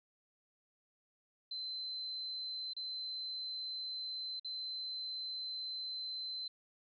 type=tone with dropouts; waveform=sine; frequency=4069 Hz; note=C8; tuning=49 cents flat; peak=-39 dBFS; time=1.51-6.48 s; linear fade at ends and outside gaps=5 ms; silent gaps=2.735-2.765 / 4.397-4.446 s; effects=none